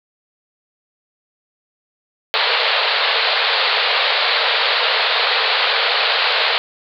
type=band-pass noise; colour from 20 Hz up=white; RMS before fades=-17 dBFS; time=2.34-6.58 s; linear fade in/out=0 ms; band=430 to 4500 Hz; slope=96 dB/octave; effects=none